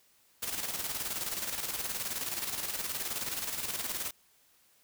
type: noise with tremolo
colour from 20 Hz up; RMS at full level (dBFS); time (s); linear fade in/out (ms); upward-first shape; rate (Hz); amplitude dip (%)
white; -34; 0.42-4.11; 10; square; 19; 50
effects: white hiss -66 dBFS RMS until 4.83 s